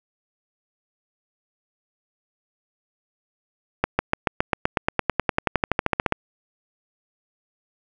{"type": "accelerating click train", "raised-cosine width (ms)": 0.5, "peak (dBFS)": -3, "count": 24, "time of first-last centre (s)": [3.84, 6.124], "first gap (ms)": 150, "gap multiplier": 0.96, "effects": []}